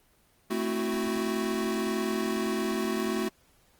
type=chord; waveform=square; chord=F# half-diminished seventh; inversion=first; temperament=equal; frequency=220 / 261.6 / 329.6 / 370 Hz; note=A3 / C4 / E4 / F#4; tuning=0 / 0 / 0 / 0 cents; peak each=-32 / -37 / -36 / -32 dBFS; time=0.5-3.29 s; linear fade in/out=10 ms; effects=pink hiss -64 dBFS RMS until 3.79 s + Opus 24 kbps